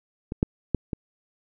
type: clicks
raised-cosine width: 3 ms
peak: -17 / -7 / -8 / -15 dBFS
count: 4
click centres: 0.321 / 0.429 / 0.747 / 0.932 s
effects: none